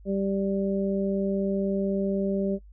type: harmonic tone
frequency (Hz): 196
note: G3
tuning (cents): 0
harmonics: 1 / 2 / 3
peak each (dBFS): -26 / -29 / -31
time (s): 0.05-2.59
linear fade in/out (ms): 50
effects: noise-tail reverb RT60 0.1 s tail -20 dB re dry + added 50 Hz sine -46 dBFS peak until 2.72 s